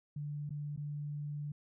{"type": "tone with dropouts", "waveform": "sine", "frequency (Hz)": 146.83, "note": "D3", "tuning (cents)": 0, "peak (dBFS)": -37, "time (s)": [0.16, 1.52], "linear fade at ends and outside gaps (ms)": 5, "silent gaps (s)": [[0.494, 0.505], [0.763, 0.774]], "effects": []}